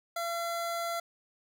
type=tone; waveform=25% pulse; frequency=680 Hz; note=F5; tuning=46 cents flat; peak=-28 dBFS; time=0.16-1 s; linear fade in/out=5 ms; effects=none